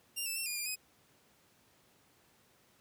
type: tone with pitch steps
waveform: 10% pulse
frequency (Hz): 2789 / 2642 / 2706 / 2437 / 2402 / 2516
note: F7 / E7 / E7 / D#7 / D7 / D#7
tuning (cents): -3 / +3 / +45 / -37 / +38 / +19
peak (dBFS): -27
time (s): 0.16-0.76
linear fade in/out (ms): 20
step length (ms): 100
effects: pink hiss -67 dBFS RMS until 2.8 s + high-pass 100 Hz 12 dB/octave